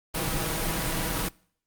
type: noise with comb filter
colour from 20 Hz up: pink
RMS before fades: -28 dBFS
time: 0.14-1.29 s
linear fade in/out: 10 ms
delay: 6.2 ms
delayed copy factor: +0.7
effects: noise-tail reverb RT60 0.6 s tail -25 dB re dry + Opus 32 kbps